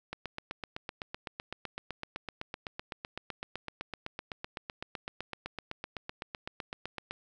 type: click train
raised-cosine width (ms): 0.3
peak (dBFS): -21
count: 56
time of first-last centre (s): 0.13-7.11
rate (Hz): 7.88
effects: none